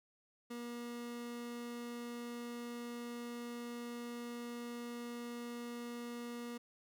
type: tone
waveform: 30% pulse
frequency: 238.7 Hz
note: A#3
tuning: 41 cents sharp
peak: -40 dBFS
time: 0.5-6.58 s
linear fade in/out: 10 ms
effects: none